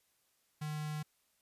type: tone with notch filter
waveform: square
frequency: 151.9 Hz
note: D#3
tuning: 41 cents flat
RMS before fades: -39 dBFS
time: 0.61-1.03 s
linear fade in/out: 10 ms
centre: 430 Hz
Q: 1.9
effects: white hiss -75 dBFS RMS until 1.41 s + resampled to 32000 Hz